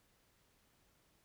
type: silence
effects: pink hiss -73 dBFS RMS until 1.24 s